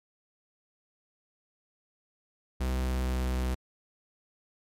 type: tone with pitch glide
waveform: 45% pulse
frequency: 64 to 63.41 Hz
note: C2 to B1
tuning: -38 to +46 cents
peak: -27 dBFS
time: 2.6-3.55 s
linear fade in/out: 10 ms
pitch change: -16 cents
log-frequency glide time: 2.72-3.3 s
effects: MP3 96 kbps